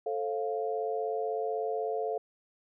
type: chord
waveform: sine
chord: F major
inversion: first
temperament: equal with one note detuned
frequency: 440 / 536.1 / 698.5 Hz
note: A4 / C5 / F5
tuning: 0 / +42 / 0 cents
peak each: -32 / -37 / -34 dBFS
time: 0.06-2.18 s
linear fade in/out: 5 ms
effects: none